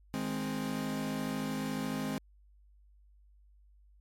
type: chord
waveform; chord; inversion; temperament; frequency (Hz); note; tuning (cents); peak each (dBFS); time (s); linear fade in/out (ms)
40% pulse; Ab major; second; equal; 155.56 / 207.7 / 261.6; Eb3 / Ab3 / C4; 0 / 0 / 0; -40 / -36 / -35; 0.14-2.18; 0
effects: added 50 Hz sine -58 dBFS peak until 4 s + MP3 64 kbps